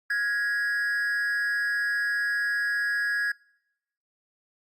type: tone with amplitude modulation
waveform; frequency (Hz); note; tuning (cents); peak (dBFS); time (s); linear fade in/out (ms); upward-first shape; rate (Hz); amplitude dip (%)
triangle; 1661; G#6; 0; -19; 0.1-3.32; 5; sine; 235; 65
effects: noise-tail reverb RT60 0.9 s tail -26 dB re dry + Opus 48 kbps